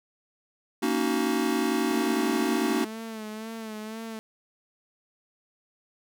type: chord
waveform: square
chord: D# minor seventh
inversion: second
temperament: just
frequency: 233.3 / 280 / 311.1 / 373.4 Hz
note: A#3 / C#4 / D#4 / F#4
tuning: +2 / +18 / 0 / +16 cents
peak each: -30 dBFS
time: 0.82-2.85 s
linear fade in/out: 10 ms
type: tone with vibrato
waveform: sawtooth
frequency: 220 Hz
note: A3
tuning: in tune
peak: -31 dBFS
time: 1.91-4.19 s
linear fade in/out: 0 ms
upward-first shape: sine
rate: 2 Hz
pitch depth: 50 cents each way
effects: none